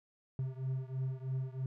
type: beating tone pair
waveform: triangle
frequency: 130 / 133.1 Hz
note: C3 / C3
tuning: -11 / +30 cents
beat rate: 3.1 Hz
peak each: -35 / -37 dBFS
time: 0.39-1.66 s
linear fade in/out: 2 ms
effects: none